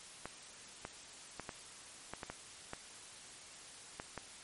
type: clicks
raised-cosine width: 0.5 ms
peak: -26 dBFS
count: 10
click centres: 0.256 / 0.851 / 1.397 / 1.492 / 2.136 / 2.232 / 2.3 / 2.734 / 3.999 / 4.177 s
effects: white hiss -53 dBFS RMS until 4.43 s + MP3 48 kbps